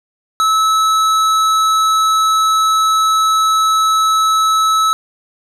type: tone with hard clipping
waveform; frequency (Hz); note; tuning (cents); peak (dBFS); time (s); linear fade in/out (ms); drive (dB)
sine; 1300; E6; -24; -12; 0.4-4.93; 0; 13
effects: none